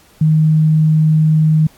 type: tone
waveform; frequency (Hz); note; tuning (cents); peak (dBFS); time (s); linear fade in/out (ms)
sine; 156.1; D#3; +6; -8; 0.21-1.67; 5
effects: pink hiss -48 dBFS RMS until 1.77 s + AAC 64 kbps